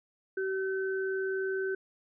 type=tone pair together; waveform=sine; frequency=382.8 / 1528.1 Hz; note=G4 / G6; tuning=-41 / -45 cents; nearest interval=2 octaves; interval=2396 cents; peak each=-30 / -36 dBFS; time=0.37-1.75 s; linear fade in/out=5 ms; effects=none